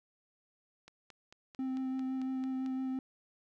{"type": "click train", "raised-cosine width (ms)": 0.2, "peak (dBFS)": -35, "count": 9, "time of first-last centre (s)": [0.88, 2.662], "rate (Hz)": 4.49}
{"type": "tone with vibrato", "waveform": "triangle", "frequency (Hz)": 261.6, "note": "C4", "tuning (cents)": 0, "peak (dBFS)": -31, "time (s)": [1.59, 2.99], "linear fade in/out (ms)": 2, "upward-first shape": "sine", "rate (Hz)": 5.9, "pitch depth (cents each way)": 11}
{"effects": []}